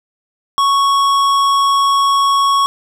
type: tone with tanh clipping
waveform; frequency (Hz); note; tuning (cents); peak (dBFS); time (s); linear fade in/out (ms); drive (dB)
sine; 1108.7; C#6; 0; -12; 0.58-2.66; 0; 15
effects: none